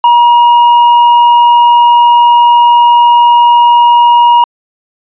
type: tone with tanh clipping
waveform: sine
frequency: 954 Hz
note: A#5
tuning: 40 cents sharp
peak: -3 dBFS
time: 0.04-4.44 s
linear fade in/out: 2 ms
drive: 5 dB
effects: resampled to 8000 Hz